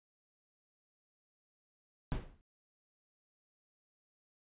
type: noise with exponential decay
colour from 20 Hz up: brown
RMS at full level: -31 dBFS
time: 2.12-2.41 s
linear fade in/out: 0 ms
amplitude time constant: 61 ms
effects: resampled to 8000 Hz